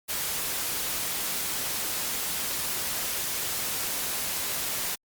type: noise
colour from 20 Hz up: white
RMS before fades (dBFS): -30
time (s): 0.08-4.96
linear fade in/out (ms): 20
effects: Opus 48 kbps